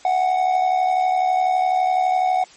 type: tone with amplitude modulation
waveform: triangle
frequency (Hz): 740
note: F#5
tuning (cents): 0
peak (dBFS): -11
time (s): 0.05-2.44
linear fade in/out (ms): 2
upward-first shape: sine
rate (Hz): 72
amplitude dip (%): 60
effects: white hiss -47 dBFS RMS until 2.56 s + MP3 32 kbps